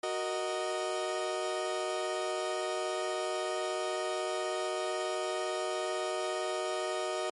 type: chord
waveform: 30% pulse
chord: D# minor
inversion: first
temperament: equal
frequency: 370 / 466.2 / 622.3 Hz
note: F#4 / A#4 / D#5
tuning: 0 / 0 / 0 cents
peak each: -33 / -37 / -32 dBFS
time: 0.03-7.3 s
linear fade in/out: 5 ms
effects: MP3 48 kbps

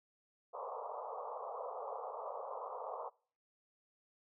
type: band-pass noise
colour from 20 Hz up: pink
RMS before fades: -44 dBFS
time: 0.53-3.1 s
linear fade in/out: 20 ms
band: 450 to 1200 Hz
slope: 96 dB/octave
effects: noise-tail reverb RT60 0.5 s tail -26 dB re dry

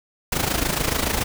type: noise with amplitude modulation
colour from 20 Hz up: pink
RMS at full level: -20 dBFS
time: 0.32-1.24 s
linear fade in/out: 5 ms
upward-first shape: sine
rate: 27 Hz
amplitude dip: 70%
effects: none

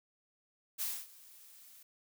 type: noise with ADSR envelope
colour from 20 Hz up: blue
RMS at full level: -35 dBFS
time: 0.78-1.83 s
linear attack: 33 ms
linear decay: 250 ms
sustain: -22 dB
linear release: 4 ms
effects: none

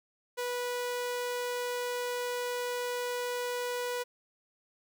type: tone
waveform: sawtooth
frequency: 490.2 Hz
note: B4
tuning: 13 cents flat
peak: -28 dBFS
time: 0.37-4.04 s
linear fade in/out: 20 ms
effects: none

